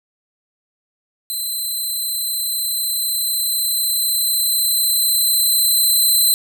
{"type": "tone with level ramp", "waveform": "10% pulse", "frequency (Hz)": 4058, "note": "B7", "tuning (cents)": 46, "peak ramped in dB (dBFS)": [-15, -5], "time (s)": [1.3, 6.34], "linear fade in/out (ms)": 0, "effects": []}